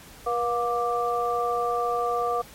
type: tone cluster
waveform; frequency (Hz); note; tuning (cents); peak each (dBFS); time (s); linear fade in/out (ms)
sine; 481.2 / 713 / 1176; B4 / F5 / D6; -45 / +36 / +2; -27; 0.26-2.42; 10
effects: pink hiss -47 dBFS RMS until 2.54 s + MP3 64 kbps